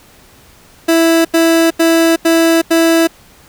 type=tone bursts; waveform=30% pulse; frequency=329.6 Hz; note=E4; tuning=in tune; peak=-5 dBFS; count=5; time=0.88-3.074 s; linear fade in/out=10 ms; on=370 ms; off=86 ms; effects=pink hiss -44 dBFS RMS until 3.48 s